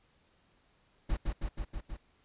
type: noise with echo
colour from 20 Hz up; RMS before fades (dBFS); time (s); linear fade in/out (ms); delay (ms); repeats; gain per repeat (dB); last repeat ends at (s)
brown; -30; 1.09-1.17; 10; 160; 5; -2; 1.97
effects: pink hiss -69 dBFS RMS until 2.24 s + resampled to 8000 Hz